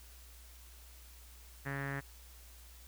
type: tone with low-pass filter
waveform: sawtooth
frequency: 138.9 Hz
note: C#3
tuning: 4 cents sharp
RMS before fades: -39 dBFS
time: 1.65-2.01 s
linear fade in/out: 20 ms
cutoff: 1800 Hz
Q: 6.5
effects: added 60 Hz sine -54 dBFS peak until 2.87 s + white hiss -59 dBFS RMS until 2.87 s